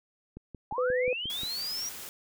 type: click train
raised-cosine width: 3 ms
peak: -29 dBFS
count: 7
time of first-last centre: 0.37-1.434 s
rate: 5.64 Hz
type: linear sweep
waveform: sine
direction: up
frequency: 778 to 5800 Hz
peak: -32 dBFS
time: 0.71-1.89 s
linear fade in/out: 2 ms
type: tone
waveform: sine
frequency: 502 Hz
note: B4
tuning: 28 cents sharp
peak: -25 dBFS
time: 0.78-1.13 s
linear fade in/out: 2 ms
type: noise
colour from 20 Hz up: white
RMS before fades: -42 dBFS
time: 1.3-2.09 s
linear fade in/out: 0 ms
effects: none